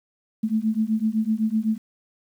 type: beating tone pair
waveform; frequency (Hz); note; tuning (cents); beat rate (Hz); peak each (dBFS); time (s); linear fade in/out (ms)
sine; 215.1 / 223; A3 / A3; -39 / +23; 7.9; -23; 0.43-1.78; 10
effects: 9-bit